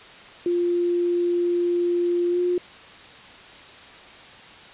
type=tone with pitch glide; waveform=sine; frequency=349.2 to 355.7 Hz; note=F4 to F4; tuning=0 to +32 cents; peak=-19 dBFS; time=0.46-2.58 s; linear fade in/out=2 ms; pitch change=+32 cents; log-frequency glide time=2.3-2.39 s; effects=white hiss -44 dBFS RMS until 4.73 s + resampled to 8000 Hz